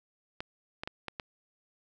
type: clicks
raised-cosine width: 0.3 ms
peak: -20 dBFS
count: 5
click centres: 0.405 / 0.835 / 0.875 / 1.083 / 1.198 s
effects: none